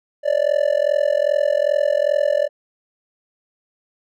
triangle tone with amplitude modulation, 585 Hz, D5, 7 cents flat, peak -9 dBFS, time 0.23-2.49 s, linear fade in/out 50 ms, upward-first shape sine, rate 42.5 Hz, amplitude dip 100%, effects none

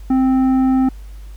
sine tone with tanh clipping, 261.6 Hz, C4, in tune, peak -13 dBFS, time 0.1-0.89 s, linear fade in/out 5 ms, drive 9 dB, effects added 50 Hz sine -31 dBFS peak until 1.36 s + pink hiss -51 dBFS RMS until 1.36 s

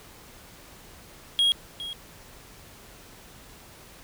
triangle tone with echo, 3282 Hz, G#7, 21 cents flat, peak -17 dBFS, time 1.39-1.52 s, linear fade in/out 0 ms, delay 410 ms, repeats 1, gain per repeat -14 dB, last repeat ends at 1.93 s, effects pink hiss -49 dBFS RMS until 4.03 s

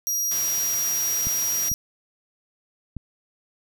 sawtooth tone, 5730 Hz, F8, 44 cents sharp, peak -20 dBFS, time 0.07-1.74 s, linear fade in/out 0 ms
white noise, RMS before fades -33 dBFS, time 0.31-1.69 s, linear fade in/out 5 ms
clicks, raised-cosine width 5 ms, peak -20 dBFS, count 3, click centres 1.27 / 1.717 / 2.967 s
effects none

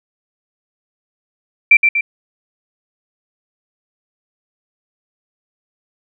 sine tone with echo, 2349 Hz, D7, in tune, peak -3 dBFS, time 1.71-1.77 s, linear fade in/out 5 ms, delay 120 ms, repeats 2, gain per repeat -5 dB, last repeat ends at 2.01 s, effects none

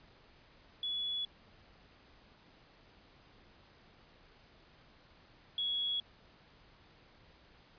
sine tone pair in turn, 3400 / 3349 Hz, G#7 / G#7, +40 / +14 cents, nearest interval unison, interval 26 cents, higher first, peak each -34 / -32 dBFS, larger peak second, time 0.83-1.25 / 5.58-6 s, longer neither, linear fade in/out 2 ms, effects pink hiss -62 dBFS RMS until 7.78 s + resampled to 11025 Hz

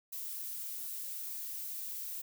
violet noise, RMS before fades -41 dBFS, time 0.12-2.22 s, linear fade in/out 10 ms, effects none

